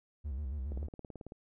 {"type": "tone with vibrato", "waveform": "triangle", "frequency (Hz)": 69.3, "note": "C#2", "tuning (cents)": 0, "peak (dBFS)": -33, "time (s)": [0.24, 0.88], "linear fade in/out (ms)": 20, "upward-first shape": "square", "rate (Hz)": 7.2, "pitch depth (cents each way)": 120}
{"type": "click train", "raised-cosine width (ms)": 2, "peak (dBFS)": -32, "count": 12, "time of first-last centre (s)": [0.72, 1.321], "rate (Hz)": 18.3}
{"effects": []}